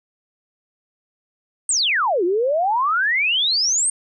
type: exponential two-way sweep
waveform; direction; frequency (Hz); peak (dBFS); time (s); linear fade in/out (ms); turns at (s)
sine; down then up; 8870 to 336.1 to 8870; -16; 1.69-3.9; 2; 2.24
effects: none